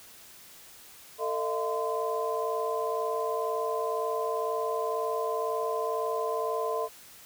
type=tone cluster; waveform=sine; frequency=448.9 / 622 / 684 / 1028 Hz; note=A4 / D#5 / F5 / C6; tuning=+35 / -1 / -36 / -31 cents; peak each=-31 / -34 / -35 / -33 dBFS; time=1.18-6.89 s; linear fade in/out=50 ms; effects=white hiss -51 dBFS RMS until 7.25 s